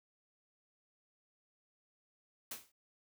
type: noise with exponential decay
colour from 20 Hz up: white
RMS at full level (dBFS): -39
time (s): 2.51-2.72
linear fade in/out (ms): 5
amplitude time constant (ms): 44
effects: none